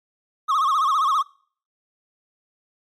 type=tone with vibrato; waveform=triangle; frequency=1174.7 Hz; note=D6; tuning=in tune; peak=-15 dBFS; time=0.48-1.23 s; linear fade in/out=20 ms; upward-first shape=sine; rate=15 Hz; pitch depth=160 cents each way; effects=noise-tail reverb RT60 0.5 s tail -24 dB re dry + MP3 64 kbps